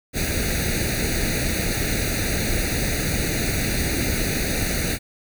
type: noise with comb filter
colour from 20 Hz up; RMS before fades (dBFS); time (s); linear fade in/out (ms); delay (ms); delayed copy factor
pink; -23; 0.13-4.99; 50; 0.47; +1
effects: none